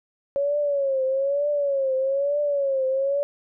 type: tone with vibrato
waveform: sine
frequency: 554.4 Hz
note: C#5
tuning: in tune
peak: -20 dBFS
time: 0.36-3.23 s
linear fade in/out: 0 ms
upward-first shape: triangle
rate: 1.1 Hz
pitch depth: 110 cents each way
effects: none